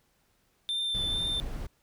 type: tone with vibrato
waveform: triangle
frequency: 3562 Hz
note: A7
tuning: 21 cents sharp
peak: -27 dBFS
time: 0.69-1.4 s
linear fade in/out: 0 ms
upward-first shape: sine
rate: 2.2 Hz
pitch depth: 15 cents each way
type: noise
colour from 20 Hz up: brown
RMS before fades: -36 dBFS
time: 0.94-1.67 s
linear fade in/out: 10 ms
effects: pink hiss -70 dBFS RMS until 1.82 s